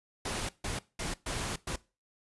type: noise bursts at uneven times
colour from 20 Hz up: pink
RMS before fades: -35 dBFS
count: 5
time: 0.25-0.49 / 0.64-0.79 / 0.99-1.14 / 1.26-1.56 / 1.67-1.76 s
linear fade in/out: 5 ms
effects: noise-tail reverb RT60 0.3 s tail -20 dB re dry + resampled to 24000 Hz